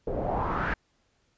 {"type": "noise with low-pass filter sweep", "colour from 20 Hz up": "pink", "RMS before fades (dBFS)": -29, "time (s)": [0.07, 0.74], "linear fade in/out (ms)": 5, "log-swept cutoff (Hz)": [460, 1800], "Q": 3.7, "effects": ["pink hiss -70 dBFS RMS until 1.37 s", "resampled to 16000 Hz"]}